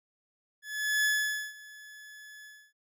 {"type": "tone with ADSR envelope", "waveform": "40% pulse", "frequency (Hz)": 1712, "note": "A6", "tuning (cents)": -48, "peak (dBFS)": -23, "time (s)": [0.62, 2.73], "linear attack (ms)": 420, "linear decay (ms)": 490, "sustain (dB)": -23, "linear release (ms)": 280, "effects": []}